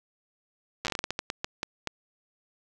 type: slowing click train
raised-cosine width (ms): 0.2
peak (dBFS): -12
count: 15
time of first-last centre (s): 0.85-1.873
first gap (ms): 8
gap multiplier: 1.3
effects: none